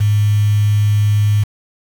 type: tone with quantisation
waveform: sine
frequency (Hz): 104.3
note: G#2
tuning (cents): +8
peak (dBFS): -10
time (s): 0-1.44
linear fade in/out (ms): 10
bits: 5
effects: none